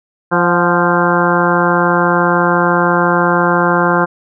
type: harmonic tone with a mistuned harmonic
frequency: 174 Hz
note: F3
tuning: 6 cents flat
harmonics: 1 / 2 / 3 / 4 / 5 / 6 / 7 / 8 / 9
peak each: -17 / -17 / -18 / -20 / -19 / -17 / -22 / -18 / -20 dBFS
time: 0.31-4.06 s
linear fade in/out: 20 ms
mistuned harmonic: 4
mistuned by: +48 cents
effects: none